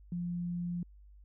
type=tone; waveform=sine; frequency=174.61 Hz; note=F3; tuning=in tune; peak=-33 dBFS; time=0.12-0.83 s; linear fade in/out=2 ms; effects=added 50 Hz sine -53 dBFS peak until 1.24 s